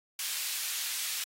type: high-pass noise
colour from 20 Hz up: pink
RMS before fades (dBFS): -35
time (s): 0.19-1.24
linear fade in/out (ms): 2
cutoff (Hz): 2900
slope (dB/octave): 12
effects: AAC 48 kbps

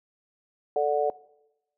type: chord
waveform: sine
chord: D major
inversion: second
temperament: just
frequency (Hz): 440.5 / 587.3 / 734.2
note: A4 / D5 / F#5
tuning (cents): +2 / 0 / -14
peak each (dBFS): -26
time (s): 0.76-1.1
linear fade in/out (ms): 2
effects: noise-tail reverb RT60 0.9 s tail -21 dB re dry

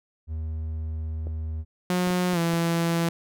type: tone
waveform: triangle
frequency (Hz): 79.1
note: D#2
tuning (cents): +29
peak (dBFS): -26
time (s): 0.27-1.65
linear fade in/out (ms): 50
type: clicks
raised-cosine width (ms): 2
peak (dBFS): -25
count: 5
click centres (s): 1.27 / 2.073 / 2.105 / 2.333 / 2.537
type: tone with pitch glide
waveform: sawtooth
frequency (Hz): 180 to 167.95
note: F#3 to E3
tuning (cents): -47 to +33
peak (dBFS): -18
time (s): 1.9-3.09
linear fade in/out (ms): 2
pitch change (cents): -120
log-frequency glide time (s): 2.33-2.38
effects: none

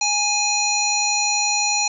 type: harmonic tone with a mistuned harmonic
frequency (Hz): 830.6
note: G#5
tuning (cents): 0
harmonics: 1 / 3 / 5 / 7 / 8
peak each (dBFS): -24 / -24 / -24 / -24 / -24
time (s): 0.01-1.88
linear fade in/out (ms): 5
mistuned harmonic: 8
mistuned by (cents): +70
effects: none

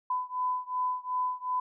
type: beating tone pair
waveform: sine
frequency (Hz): 1003 / 1005.7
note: B5 / B5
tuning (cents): +26 / +31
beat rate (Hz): 2.7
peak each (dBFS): -31 / -32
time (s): 0.1-1.6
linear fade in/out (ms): 5
effects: none

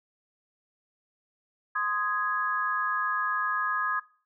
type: chord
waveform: sine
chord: Ab major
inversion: first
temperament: just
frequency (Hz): 1038.3 / 1245.9 / 1661.2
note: C6 / Eb6 / Ab6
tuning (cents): -14 / +2 / 0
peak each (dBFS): -33 / -29 / -29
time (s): 1.75-4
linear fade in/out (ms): 10
effects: noise-tail reverb RT60 0.4 s tail -20 dB re dry

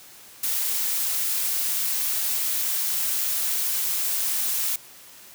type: noise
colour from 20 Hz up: blue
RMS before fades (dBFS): -25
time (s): 0.43-4.76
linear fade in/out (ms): 5
effects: white hiss -47 dBFS RMS until 5.34 s + high-pass 60 Hz 12 dB/octave

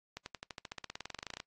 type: accelerating click train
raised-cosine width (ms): 0.2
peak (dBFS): -24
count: 23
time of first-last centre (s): 0.17-1.401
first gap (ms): 91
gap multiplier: 0.95
effects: noise-tail reverb RT60 0.1 s tail -22 dB re dry + AAC 32 kbps

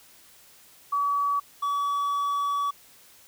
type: tone pair in turn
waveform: sine / triangle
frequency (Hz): 1140 / 1140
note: C#6 / C#6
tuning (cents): +48 / +48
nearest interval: unison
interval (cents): 0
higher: neither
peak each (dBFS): -22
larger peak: neither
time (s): 0.92-1.4 / 1.62-2.71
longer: second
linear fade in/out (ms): 10
effects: white hiss -54 dBFS RMS until 3.27 s

